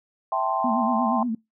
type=chord; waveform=sine; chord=A minor seventh; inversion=second; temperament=equal; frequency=659.3 / 784 / 880 / 1046.5 Hz; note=E5 / G5 / A5 / C6; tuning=0 / 0 / 0 / 0 cents; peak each=-28 / -26 / -29 / -26 dBFS; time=0.32-1.23 s; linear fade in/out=2 ms
type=tone with vibrato; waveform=sine; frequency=234.1 Hz; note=A#3; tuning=8 cents sharp; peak=-23 dBFS; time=0.64-1.35 s; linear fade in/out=5 ms; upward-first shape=sine; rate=8.5 Hz; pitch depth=110 cents each way
effects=noise-tail reverb RT60 0.2 s tail -25 dB re dry